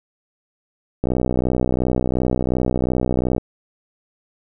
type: click train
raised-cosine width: 2 ms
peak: -6 dBFS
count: 148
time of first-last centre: 1.04-3.381 s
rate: 62.8 Hz
effects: none